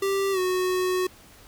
square tone with pitch glide, 392 to 367.9 Hz, G4 to F#4, 0 to -10 cents, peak -23 dBFS, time 0.02-1.07 s, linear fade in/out 5 ms, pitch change -110 cents, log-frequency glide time 0.32-0.39 s, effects pink hiss -51 dBFS RMS until 1.47 s

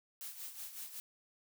blue noise with tremolo, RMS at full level -44 dBFS, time 0.21-1 s, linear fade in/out 0 ms, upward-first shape sine, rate 5.4 Hz, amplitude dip 65%, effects none

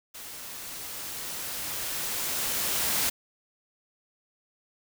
white noise with level ramp, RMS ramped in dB -42 to -26 dBFS, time 0.14-3.1 s, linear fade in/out 10 ms, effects none

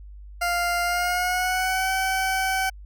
20% pulse tone with pitch glide, 698.5 to 761.7 Hz, F5 to G5, 0 to -50 cents, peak -17 dBFS, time 0.41-2.7 s, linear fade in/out 10 ms, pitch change +150 cents, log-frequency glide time 0.83-1.9 s, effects added 50 Hz sine -39 dBFS peak until 2.85 s

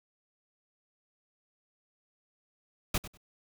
pink noise with echo, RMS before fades -28 dBFS, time 2.94-2.98 s, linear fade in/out 5 ms, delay 97 ms, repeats 2, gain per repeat -15 dB, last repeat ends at 3.174 s, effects none

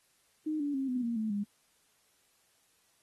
sine tone with pitch steps, 308.8 / 288.1 / 268.8 / 250.8 / 234 / 218.4 / 203.7 Hz, D#4 / D4 / C4 / B3 / A#3 / A3 / G#3, -13 / -33 / +47 / +27 / +7 / -13 / -33 cents, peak -30 dBFS, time 0.46-1.44 s, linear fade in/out 10 ms, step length 140 ms, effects white hiss -70 dBFS RMS until 3.02 s + AAC 32 kbps

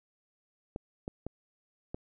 clicks, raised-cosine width 2 ms, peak -23 dBFS, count 4, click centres 0.761 / 1.079 / 1.266 / 1.945 s, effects none

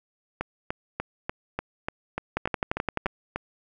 two click trains, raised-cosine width 0.5 ms, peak -10 / -13 dBFS, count 9 / 11, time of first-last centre 2.37-3.06 / 0.41-3.36 s, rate 11.6 / 3.39 Hz, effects none

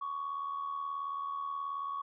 sine tone with amplitude modulation, 1117 Hz, C#6, 13 cents sharp, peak -31 dBFS, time 0.01-2.02 s, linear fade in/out 10 ms, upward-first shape sine, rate 78.6 Hz, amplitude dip 60%, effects tanh soft clip ceiling -29 dBFS

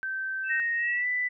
sine tone, 1551 Hz, G6, 19 cents flat, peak -29 dBFS, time 0.03-0.6 s, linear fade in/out 0 ms
sine tone with tremolo, 2637 Hz, E7, in tune, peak -33 dBFS, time 0.43-1.06 s, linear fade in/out 50 ms, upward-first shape triangle, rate 2.7 Hz, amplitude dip 95%
sine tone with pitch glide, 1864.7 to 1987 Hz, A#6 to B6, 0 to +10 cents, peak -25 dBFS, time 0.49-1.29 s, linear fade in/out 20 ms, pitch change +110 cents, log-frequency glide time 0.77-1.07 s
effects none

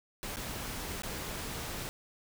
pink noise with dropouts, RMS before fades -39 dBFS, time 0.23-1.89 s, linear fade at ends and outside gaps 0 ms, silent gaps 0.36-0.369 / 1.02-1.034 s, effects none

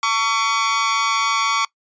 sawtooth tone with amplitude modulation, 1126 Hz, C#6, 27 cents sharp, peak -9 dBFS, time 0.03-1.65 s, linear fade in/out 2 ms, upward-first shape sine, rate 226 Hz, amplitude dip 85%, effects noise-tail reverb RT60 0.1 s tail -22 dB re dry + resampled to 16000 Hz

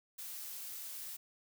blue noise, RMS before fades -45 dBFS, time 0.18-1.17 s, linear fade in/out 10 ms, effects none

